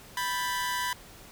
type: tone cluster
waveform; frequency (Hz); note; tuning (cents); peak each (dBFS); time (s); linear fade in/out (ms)
sawtooth; 988 / 1576 / 1750; B5 / G6 / A6; 0 / +9 / -10; -26 / -33 / -34; 0.17-0.93; 2
effects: pink hiss -50 dBFS RMS until 1.31 s